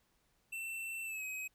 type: tone with pitch glide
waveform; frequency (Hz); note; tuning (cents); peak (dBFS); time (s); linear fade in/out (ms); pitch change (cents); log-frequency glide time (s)
square; 2684 to 2533; E7 to D#7; +31 to +30; -40; 0.52-1.48; 10; -101; 1.04-1.24
effects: pink hiss -75 dBFS RMS until 1.54 s